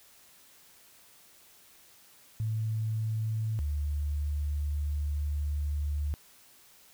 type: tone pair in turn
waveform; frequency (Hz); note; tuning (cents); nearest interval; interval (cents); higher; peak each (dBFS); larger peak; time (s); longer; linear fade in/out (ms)
sine; 110 / 73.42; A2 / D2; 0 / 0; perfect fifth; 700; first; -28; neither; 2.4-3.59 / 3.59-6.14; second; 0
effects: white hiss -58 dBFS RMS until 6.93 s